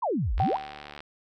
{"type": "exponential two-way sweep", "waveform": "sine", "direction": "down then up", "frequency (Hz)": [1100, 40.57, 1100], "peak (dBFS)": -24, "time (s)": [0.02, 0.57], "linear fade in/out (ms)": 10, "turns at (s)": 0.35}
{"type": "click train", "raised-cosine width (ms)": 0.3, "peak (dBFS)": -24, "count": 47, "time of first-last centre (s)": [0.38, 1.005], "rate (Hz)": 73.6}
{"type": "tone with exponential decay", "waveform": "sine", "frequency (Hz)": 769, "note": "G5", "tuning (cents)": -33, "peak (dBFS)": -20, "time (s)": [0.4, 0.96], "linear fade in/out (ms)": 0, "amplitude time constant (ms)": 120}
{"effects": []}